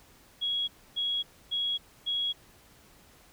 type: tone bursts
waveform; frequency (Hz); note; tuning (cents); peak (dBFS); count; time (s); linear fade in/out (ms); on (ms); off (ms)
sine; 3322; G#7; 0; -27; 4; 0.41-2.33; 20; 270; 280
effects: pink hiss -58 dBFS RMS until 3.32 s